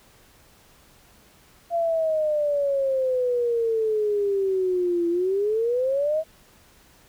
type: exponential two-way sweep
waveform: sine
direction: down then up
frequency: 688 to 338.5 to 647 Hz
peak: -20 dBFS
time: 1.7-6.24 s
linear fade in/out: 50 ms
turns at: 5.09 s
effects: pink hiss -55 dBFS RMS until 7.08 s